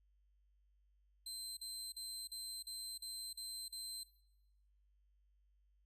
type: tone bursts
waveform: 25% pulse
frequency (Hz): 4106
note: C8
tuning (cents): -33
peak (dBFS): -40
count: 8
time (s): 1.26-4.034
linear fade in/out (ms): 5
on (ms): 310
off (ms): 42
effects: noise-tail reverb RT60 1.0 s tail -20 dB re dry + added 50 Hz sine -70 dBFS peak until 5.85 s